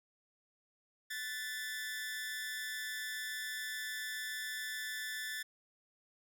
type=tone with amplitude modulation; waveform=sawtooth; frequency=1753 Hz; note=A6; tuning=7 cents flat; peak=-32 dBFS; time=1.1-5.43 s; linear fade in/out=10 ms; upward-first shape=sine; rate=253 Hz; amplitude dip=70%; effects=none